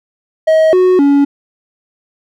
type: tone with pitch steps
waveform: triangle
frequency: 635 / 367.7 / 282.5 Hz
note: D#5 / F#4 / C#4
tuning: +35 / -11 / +33 cents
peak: -4 dBFS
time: 0.47-1.25 s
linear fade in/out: 10 ms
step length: 260 ms
effects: none